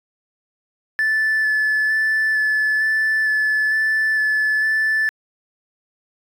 triangle tone with vibrato, 1742 Hz, A6, 18 cents flat, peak -13 dBFS, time 0.99-5.09 s, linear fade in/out 0 ms, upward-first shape square, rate 1.1 Hz, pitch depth 11 cents each way, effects tanh soft clip ceiling -11 dBFS

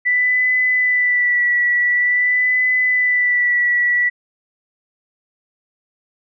sine tone with vibrato, 1975.5 Hz, B6, in tune, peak -13 dBFS, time 0.05-4.1 s, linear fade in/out 20 ms, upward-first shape sine, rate 0.47 Hz, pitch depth 28 cents each way, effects none

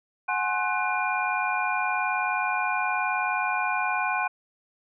sine tone cluster, 737 / 836 / 1060 / 1491 / 2411 Hz, F#5 / G#5 / C6 / F#6 / D7, -7 / +11 / +22 / +13 / +45 cents, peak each -30 dBFS, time 0.28-4.28 s, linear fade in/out 10 ms, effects none

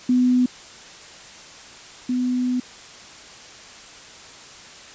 sine tone pair in turn, 250 / 250 Hz, B3 / B3, +21 / +21 cents, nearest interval unison, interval 0 cents, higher neither, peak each -14 / -19 dBFS, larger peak first, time 0.09-0.46 / 2.09-2.6 s, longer second, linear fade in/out 5 ms, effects white hiss -42 dBFS RMS until 4.94 s + resampled to 16000 Hz

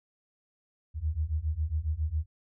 sine beating tone pair, 74.1 / 81.4 Hz, D2 / E2, +16 / -21 cents, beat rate 7.3 Hz, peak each -31 / -30 dBFS, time 0.94-2.26 s, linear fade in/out 50 ms, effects none

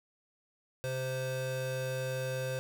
square tone pair together, 130.81 / 519.3 Hz, C3 / C5, 0 / -13 cents, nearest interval 2 octaves, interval 2387 cents, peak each -37 / -36 dBFS, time 0.84-2.59 s, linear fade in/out 0 ms, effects 11-bit

